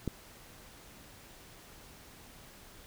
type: click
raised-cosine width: 3 ms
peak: -19 dBFS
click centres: 0.077 s
effects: pink hiss -54 dBFS RMS until 2.86 s